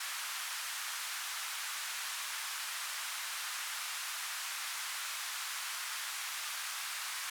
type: band-pass noise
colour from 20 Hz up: pink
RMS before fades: -40 dBFS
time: 0-7.3 s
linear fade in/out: 5 ms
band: 1100 to 13000 Hz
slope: 24 dB/octave
effects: none